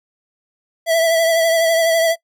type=tone with vibrato; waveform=square; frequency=659.3 Hz; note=E5; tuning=in tune; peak=-13 dBFS; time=0.86-2.16 s; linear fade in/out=50 ms; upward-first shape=triangle; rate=12 Hz; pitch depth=35 cents each way; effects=noise-tail reverb RT60 0.1 s tail -22 dB re dry